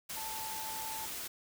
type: tone in noise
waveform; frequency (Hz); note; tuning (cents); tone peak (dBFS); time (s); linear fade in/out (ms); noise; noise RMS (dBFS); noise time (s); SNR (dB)
sine; 880; A5; 0; -42; 0.16-1.06; 10; white; -41; 0.09-1.28; -4
effects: none